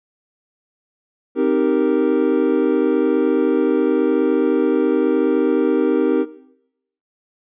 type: chord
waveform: triangle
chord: C minor seventh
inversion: none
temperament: equal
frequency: 261.6 / 311.1 / 392 / 466.2 Hz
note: C4 / Eb4 / G4 / Bb4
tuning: 0 / 0 / 0 / 0 cents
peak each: -18 dBFS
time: 1.35-6.26 s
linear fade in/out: 50 ms
effects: noise-tail reverb RT60 0.8 s tail -17 dB re dry + resampled to 8000 Hz